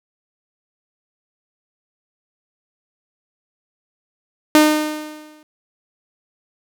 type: tone with exponential decay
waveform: sawtooth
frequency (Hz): 305.2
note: D#4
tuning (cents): -33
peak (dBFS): -3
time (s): 4.55-5.43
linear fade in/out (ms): 1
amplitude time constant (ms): 190
effects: none